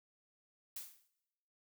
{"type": "noise with exponential decay", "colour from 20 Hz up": "blue", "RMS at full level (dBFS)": -41, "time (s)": [0.76, 1.08], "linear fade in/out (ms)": 5, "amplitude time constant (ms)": 68, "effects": ["noise-tail reverb RT60 1.0 s tail -21 dB re dry"]}